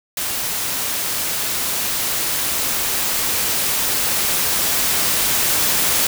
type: noise with level ramp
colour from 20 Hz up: white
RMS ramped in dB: -23 to -17 dBFS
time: 0.17-6.07 s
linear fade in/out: 2 ms
effects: none